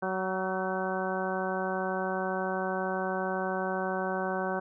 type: harmonic tone with a mistuned harmonic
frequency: 187.6 Hz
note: F#3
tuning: 24 cents sharp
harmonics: 1 / 2 / 3 / 4 / 5 / 6 / 7 / 8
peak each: -36 / -35 / -35 / -35 / -39 / -40 / -44 / -37 dBFS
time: 0.02-4.6 s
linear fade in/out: 10 ms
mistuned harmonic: 8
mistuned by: +22 cents
effects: none